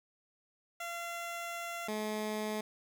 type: tone pair in turn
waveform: 15% pulse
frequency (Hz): 685 / 214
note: F5 / A3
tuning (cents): -34 / -48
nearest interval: octave + minor sixth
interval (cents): 2014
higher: first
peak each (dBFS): -32 / -28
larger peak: second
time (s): 0.8-1.88 / 1.88-2.61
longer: first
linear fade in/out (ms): 5
effects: none